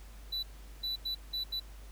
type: tone bursts at uneven times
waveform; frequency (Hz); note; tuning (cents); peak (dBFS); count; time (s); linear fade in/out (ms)
triangle; 3968; B7; +7; -31; 5; 0.32-0.43 / 0.83-0.96 / 1.05-1.15 / 1.33-1.44 / 1.52-1.6; 10
effects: added 50 Hz sine -47 dBFS peak until 1.91 s + pink hiss -58 dBFS RMS until 1.91 s